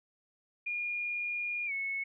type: tone with pitch glide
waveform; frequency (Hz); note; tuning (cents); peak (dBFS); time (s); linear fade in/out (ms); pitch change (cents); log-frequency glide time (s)
sine; 2426 to 2199; D#7 to C#7; -44 to -14; -32; 0.66-2.04; 10; -170; 1.66-1.72
effects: none